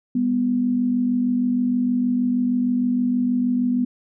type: tone pair together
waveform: sine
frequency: 200.5 / 246.9 Hz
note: G3 / B3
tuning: +39 / 0 cents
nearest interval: major third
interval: 361 cents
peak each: -26 / -18 dBFS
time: 0.15-3.85 s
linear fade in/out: 5 ms
effects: none